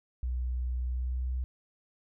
sine tone with pitch glide, 62 to 63.3 Hz, B1 to B1, +7 to +43 cents, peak -29 dBFS, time 0.23-1.44 s, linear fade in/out 0 ms, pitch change +36 cents, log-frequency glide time 0.83-1.33 s, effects none

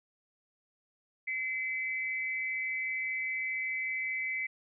sine tone pair together, 2051 / 2296 Hz, C7 / D7, -35 / -40 cents, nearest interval major second, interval 195 cents, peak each -33 / -36 dBFS, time 1.27-4.47 s, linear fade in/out 10 ms, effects none

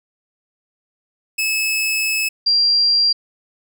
sawtooth / sine tone pair in turn, 2595 / 4751 Hz, E7 / D8, -28 / +19 cents, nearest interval minor seventh, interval 1047 cents, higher second, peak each -14 / -12 dBFS, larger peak second, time 1.38-2.29 / 2.46-3.13 s, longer first, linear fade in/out 10 ms, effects none

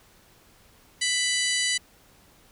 harmonic tone with a mistuned harmonic, 993 Hz, B5, 9 cents sharp, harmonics 2 / 3 / 4 / 5 / 6 / 7 / 8 / 9 / 10, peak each -28 / -30 / -31 / -32 / -33 / -33 / -34 / -35 / -35 dBFS, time 1.01-1.78 s, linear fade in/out 10 ms, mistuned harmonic 5, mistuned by -85 cents, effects pink hiss -57 dBFS RMS until 2.51 s

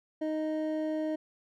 triangle tone pair together, 311.1 / 622.3 Hz, D#4 / D#5, 0 / 0 cents, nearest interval octave, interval 1200 cents, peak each -29 / -32 dBFS, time 0.21-1.16 s, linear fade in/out 10 ms, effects none

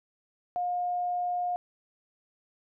sine tone, 713 Hz, F5, 36 cents sharp, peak -27 dBFS, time 0.56-1.56 s, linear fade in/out 0 ms, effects none

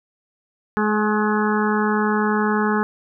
harmonic tone with a mistuned harmonic, 211.7 Hz, G#3, 33 cents sharp, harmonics 1 / 2 / 4 / 5 / 6 / 7 / 8, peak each -20 / -23 / -26 / -27 / -28 / -28 / -29 dBFS, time 0.77-2.83 s, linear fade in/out 0 ms, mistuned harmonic 5, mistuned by +19 cents, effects none

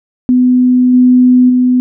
sine tone with level steps, 250.8 Hz, B3, 27 cents sharp, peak -5 / -3 / -6 dBFS, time 0.29-1.8 s, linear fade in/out 0 ms, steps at 0.93 / 1.49 s, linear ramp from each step 10 ms, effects none

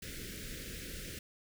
pink band-stop noise, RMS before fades -44 dBFS, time 0.02-1.19 s, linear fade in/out 5 ms, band 520 to 1500 Hz, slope 48 dB/octave, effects none

